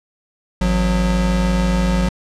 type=tone pair together; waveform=square; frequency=53.62 / 181.1 Hz; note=A1 / F#3; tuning=-44 / -37 cents; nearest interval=octave + major sixth; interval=2107 cents; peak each=-18 dBFS; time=0.61-2.09 s; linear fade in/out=5 ms; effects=low-pass 8000 Hz 12 dB/octave